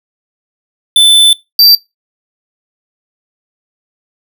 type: tone pair in turn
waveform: square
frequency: 3520 / 4677 Hz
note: A7 / D8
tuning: 0 / -8 cents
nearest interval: perfect fourth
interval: 492 cents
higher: second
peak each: -3 dBFS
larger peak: neither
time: 0.96-1.33 / 1.59-1.75 s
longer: first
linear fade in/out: 2 ms
effects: noise-tail reverb RT60 0.2 s tail -21 dB re dry